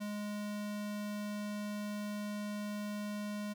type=tone; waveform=square; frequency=207.7 Hz; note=G#3; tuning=in tune; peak=-38 dBFS; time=0-3.54 s; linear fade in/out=20 ms; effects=none